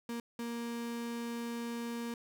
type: tone bursts at uneven times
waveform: 35% pulse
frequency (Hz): 234.7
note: A#3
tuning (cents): +12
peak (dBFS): -35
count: 2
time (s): 0.09-0.2 / 0.39-2.14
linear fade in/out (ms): 2
effects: none